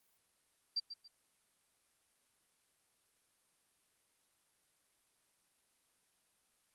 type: tone with echo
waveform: sine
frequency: 4699 Hz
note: D8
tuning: in tune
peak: -32 dBFS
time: 0.76-0.8 s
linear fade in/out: 10 ms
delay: 140 ms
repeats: 2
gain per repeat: -11 dB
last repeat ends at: 1.08 s
effects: white hiss -75 dBFS RMS until 6.74 s + Opus 32 kbps